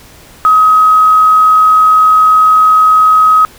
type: tone with quantisation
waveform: sine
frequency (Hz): 1267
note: D#6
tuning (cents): +31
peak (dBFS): -3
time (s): 0.45-3.45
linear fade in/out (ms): 0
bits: 5
effects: pink hiss -38 dBFS RMS until 3.58 s